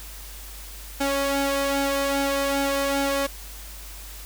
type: tone with flanger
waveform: sawtooth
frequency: 277.5 Hz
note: C#4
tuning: 2 cents sharp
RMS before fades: -24 dBFS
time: 1-3.27 s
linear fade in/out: 10 ms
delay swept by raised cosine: 1.3 to 1.99 ms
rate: 2.5 Hz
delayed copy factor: +0.65
effects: added 50 Hz sine -39 dBFS peak until 4.25 s + white hiss -42 dBFS RMS until 4.25 s